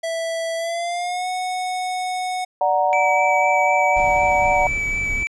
square tone with pitch glide, 659.3 to 735.8 Hz, E5 to F#5, 0 to -10 cents, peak -23 dBFS, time 0.03-2.45 s, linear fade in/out 10 ms, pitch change +190 cents, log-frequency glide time 0.56-1.28 s
sine chord, D augmented, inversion none, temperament equal, 587.3 / 740 / 932.3 Hz, D5 / F#5 / A#5, 0 / 0 / 0 cents, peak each -21 / -18 / -21 dBFS, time 2.61-4.67 s, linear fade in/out 2 ms
triangle tone with vibrato, 2300 Hz, D7, 37 cents flat, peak -19 dBFS, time 2.93-5.27 s, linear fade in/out 0 ms, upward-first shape sine, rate 4 Hz, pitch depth 12 cents each way
brown noise, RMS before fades -30 dBFS, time 3.96-5.24 s, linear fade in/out 10 ms
effects resampled to 24000 Hz

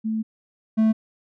sine / triangle tone pair in turn, 220 / 220 Hz, A3 / A3, 0 / 0 cents, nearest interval unison, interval 0 cents, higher neither, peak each -22 / -13 dBFS, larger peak second, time 0.04-0.23 / 0.77-0.93 s, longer first, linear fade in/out 20 ms, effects none

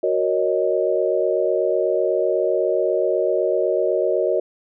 sine chord, D# minor seventh, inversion first, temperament equal, 370 / 466.2 / 554.4 / 622.3 Hz, F#4 / A#4 / C#5 / D#5, 0 / 0 / 0 / 0 cents, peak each -22 / -23 / -23 / -22 dBFS, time 0.03-4.4 s, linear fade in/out 5 ms, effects none

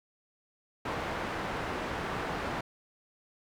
white low-pass noise, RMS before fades -35 dBFS, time 0.85-2.61 s, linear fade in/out 5 ms, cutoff 1300 Hz, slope 12 dB/octave, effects none

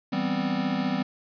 square chord, C major seventh, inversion first, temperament equal, 164.81 / 196 / 246.9 / 261.6 Hz, E3 / G3 / B3 / C4, 0 / 0 / 0 / 0 cents, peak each -35 / -30 / -31 / -30 dBFS, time 0.12-1.03 s, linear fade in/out 10 ms, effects resampled to 11025 Hz + 9-bit

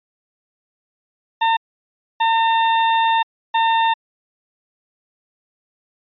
40% pulse tone bursts at uneven times, 907 Hz, A#5, 48 cents flat, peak -13 dBFS, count 3, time 1.41-1.57 / 2.2-3.23 / 3.54-3.94 s, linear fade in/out 10 ms, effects resampled to 11025 Hz

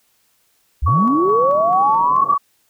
sine linear sweep, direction up, 53.5 to 1188 Hz, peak -14 dBFS, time 0.82-2.35 s, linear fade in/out 10 ms
sine tone with tremolo, 1126 Hz, C#6, 27 cents sharp, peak -14 dBFS, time 0.86-2.38 s, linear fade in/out 10 ms, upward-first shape square, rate 2.3 Hz, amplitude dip 25%
pink band-pass noise, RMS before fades -34 dBFS, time 0.87-2.35 s, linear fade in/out 10 ms, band 130 to 1000 Hz, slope 48 dB/octave
effects white hiss -61 dBFS RMS until 2.69 s

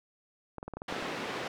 clicks, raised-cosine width 1 ms, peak -25 dBFS, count 8, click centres 0.583 / 0.629 / 0.68 / 0.737 / 0.77 / 0.819 / 0.925 / 1.025 s
pink band-pass noise, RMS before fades -37 dBFS, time 0.88-1.48 s, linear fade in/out 5 ms, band 260 to 3200 Hz, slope 12 dB/octave
effects none

